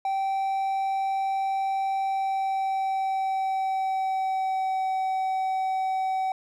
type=tone with pitch glide; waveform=triangle; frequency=776 to 760 Hz; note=G5 to F#5; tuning=-18 to +46 cents; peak=-22 dBFS; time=0.05-6.32 s; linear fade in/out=2 ms; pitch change=-36 cents; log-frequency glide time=2.01-4.87 s; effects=none